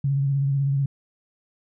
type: tone with vibrato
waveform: sine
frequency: 138.59 Hz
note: C#3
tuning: in tune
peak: -19 dBFS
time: 0.04-0.86 s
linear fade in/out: 5 ms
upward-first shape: sine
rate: 16 Hz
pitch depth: 36 cents each way
effects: none